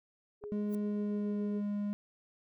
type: tone with tremolo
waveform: sine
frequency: 415.3 Hz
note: G#4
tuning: in tune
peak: -38 dBFS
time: 0.41-1.62 s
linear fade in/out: 50 ms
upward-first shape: sine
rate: 7.1 Hz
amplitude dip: 35%
type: click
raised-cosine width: 1 ms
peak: -33 dBFS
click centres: 0.439 s
type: tone with pitch glide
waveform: triangle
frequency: 207.7 to 205.2 Hz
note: G#3 to G#3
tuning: 0 to -21 cents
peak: -30 dBFS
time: 0.52-1.93 s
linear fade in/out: 0 ms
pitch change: -21 cents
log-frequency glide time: 0.79-1.41 s
type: noise with exponential growth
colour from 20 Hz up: violet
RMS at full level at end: -47 dBFS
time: 0.67-0.75 s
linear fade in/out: 1 ms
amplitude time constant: 17 ms
effects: none